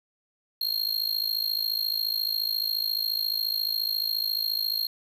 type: tone with amplitude modulation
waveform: square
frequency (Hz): 4237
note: C8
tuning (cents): +21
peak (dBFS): -22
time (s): 0.61-4.87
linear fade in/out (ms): 5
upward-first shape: sine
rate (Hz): 54.3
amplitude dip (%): 90
effects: 9-bit